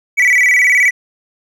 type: tone with vibrato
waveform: triangle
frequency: 2112 Hz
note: C7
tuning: 16 cents sharp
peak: -6 dBFS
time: 0.17-0.91 s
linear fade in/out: 20 ms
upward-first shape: square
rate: 19 Hz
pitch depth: 120 cents each way
effects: none